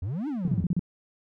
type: exponential two-way sweep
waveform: triangle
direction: up then down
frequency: 81.2 to 317.6 to 81.2 Hz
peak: -26 dBFS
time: 0.02-0.64 s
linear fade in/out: 5 ms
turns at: 0.28 s
type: tone bursts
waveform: sine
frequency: 174.2 Hz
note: F3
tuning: 4 cents flat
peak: -21 dBFS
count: 6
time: 0.45-0.794 s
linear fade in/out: 2 ms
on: 29 ms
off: 34 ms
effects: none